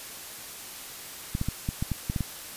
clicks, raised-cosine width 5 ms, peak -15 dBFS, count 9, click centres 1.351 / 1.414 / 1.486 / 1.689 / 1.825 / 1.917 / 2.099 / 2.162 / 2.207 s, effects white hiss -41 dBFS RMS until 2.56 s + resampled to 32000 Hz

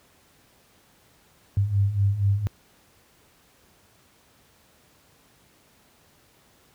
sine beating tone pair, 97 / 101.2 Hz, G2 / G#2, -18 / -44 cents, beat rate 4.2 Hz, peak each -25 / -20 dBFS, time 1.57-2.47 s, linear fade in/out 0 ms, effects pink hiss -59 dBFS RMS until 6.74 s + high-pass 60 Hz 12 dB/octave

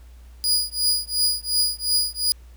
sawtooth tone with tremolo, 4907 Hz, D#8, 25 cents flat, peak -13 dBFS, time 0.44-2.32 s, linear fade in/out 0 ms, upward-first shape triangle, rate 2.8 Hz, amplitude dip 100%, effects added 60 Hz sine -42 dBFS peak until 2.56 s + pink hiss -58 dBFS RMS until 2.56 s

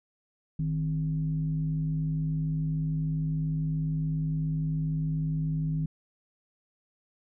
sine tone with frequency modulation, 155.56 Hz, D#3, in tune, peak -26 dBFS, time 0.59-5.86 s, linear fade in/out 5 ms, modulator 107 Hz, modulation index 0.45, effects none

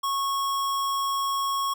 square tone, 1100 Hz, C#6, 14 cents flat, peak -25 dBFS, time 0.03-1.74 s, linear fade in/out 10 ms, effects none

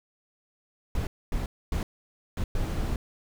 brown noise bursts at uneven times, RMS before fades -28 dBFS, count 5, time 0.95-1.07 / 1.32-1.46 / 1.72-1.83 / 2.37-2.44 / 2.55-2.96 s, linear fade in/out 2 ms, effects none

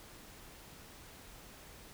silence, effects pink hiss -54 dBFS RMS until 1.93 s

